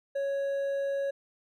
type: tone with hard clipping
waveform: triangle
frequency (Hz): 554.4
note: C#5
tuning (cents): 0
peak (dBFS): -29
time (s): 0.15-1.11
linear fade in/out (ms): 10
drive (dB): 7
effects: none